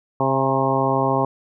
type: harmonic tone with a mistuned harmonic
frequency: 133.9 Hz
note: C3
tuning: 40 cents sharp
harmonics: 1 / 2 / 3 / 4 / 5 / 6 / 7 / 8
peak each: -25 / -25 / -25 / -25 / -25 / -25 / -25 / -25 dBFS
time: 0.2-1.25 s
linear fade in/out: 2 ms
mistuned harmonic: 6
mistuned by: +31 cents
effects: none